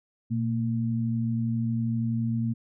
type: tone pair together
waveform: sine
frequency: 118.79 / 228.1 Hz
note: A#2 / A#3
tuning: +33 / -37 cents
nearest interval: major seventh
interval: 1130 cents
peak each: -27 dBFS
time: 0.3-2.54 s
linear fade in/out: 20 ms
effects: none